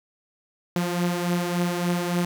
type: beating tone pair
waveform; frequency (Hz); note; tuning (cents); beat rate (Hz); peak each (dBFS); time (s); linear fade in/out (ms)
sawtooth; 174.61 / 178.11; F3 / F3; 0 / +34; 3.5; -20 / -25; 0.76-2.25; 2
effects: 8-bit